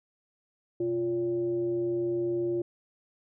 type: tone with frequency modulation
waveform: sine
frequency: 349.2 Hz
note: F4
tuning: in tune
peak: -26 dBFS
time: 0.8-2.62 s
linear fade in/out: 5 ms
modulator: 222 Hz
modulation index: 0.4
effects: none